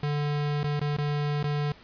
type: tone with dropouts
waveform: square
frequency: 146.83 Hz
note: D3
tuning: in tune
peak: -26 dBFS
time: 0.03-1.72 s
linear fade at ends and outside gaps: 2 ms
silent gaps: 0.632-0.642 / 0.795-0.813 / 0.967-0.984 / 1.429-1.441 s
effects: pink hiss -52 dBFS RMS until 1.83 s + resampled to 11025 Hz